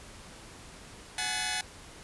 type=tone cluster; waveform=10% pulse; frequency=739 / 847 / 1739 / 2032 Hz; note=F#5 / G#5 / A6 / B6; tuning=-2 / +34 / -21 / +49 cents; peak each=-27 dBFS; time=1.18-1.61 s; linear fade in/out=2 ms; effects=pink hiss -49 dBFS RMS until 2.03 s + resampled to 24000 Hz